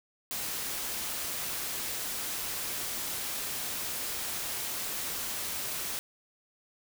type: noise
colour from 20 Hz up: white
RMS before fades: -35 dBFS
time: 0.31-5.99 s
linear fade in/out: 0 ms
effects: none